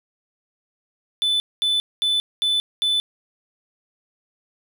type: tone bursts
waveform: triangle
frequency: 3503 Hz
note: A7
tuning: 8 cents flat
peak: -16 dBFS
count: 5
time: 1.22-3 s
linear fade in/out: 0 ms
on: 180 ms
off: 220 ms
effects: none